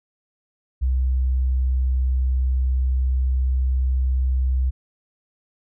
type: tone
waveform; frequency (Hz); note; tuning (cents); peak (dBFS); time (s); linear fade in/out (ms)
sine; 64.3; C2; -30; -17; 0.81-4.71; 20
effects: none